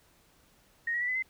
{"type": "tone with pitch steps", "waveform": "sine", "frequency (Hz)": [1864.7, 1912.7, 1961.9, 2012, 2064], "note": ["A#6", "A#6", "B6", "B6", "C7"], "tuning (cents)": [0, 44, -12, 32, -24], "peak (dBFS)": -28, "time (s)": [0.87, 1.225], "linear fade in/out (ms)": 5, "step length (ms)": 71, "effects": ["pink hiss -64 dBFS RMS until 1.29 s"]}